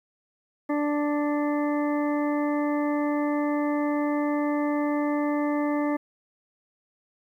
harmonic tone, 293.7 Hz, D4, in tune, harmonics 1 / 2 / 3 / 4 / 6 / 7, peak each -24 / -30 / -34 / -36 / -40 / -41 dBFS, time 0.69-5.97 s, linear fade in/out 10 ms, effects 10-bit

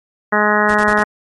harmonic tone, 210 Hz, G#3, 19 cents sharp, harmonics 1 / 2 / 3 / 4 / 5 / 6 / 7 / 8 / 9, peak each -20 / -20 / -20 / -20 / -20 / -20 / -20 / -20 / -20 dBFS, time 0.32-1.04 s, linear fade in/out 10 ms
pink noise bursts, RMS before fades -29 dBFS, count 4, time 0.69-1.026 s, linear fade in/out 2 ms, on 54 ms, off 40 ms
effects MP3 48 kbps

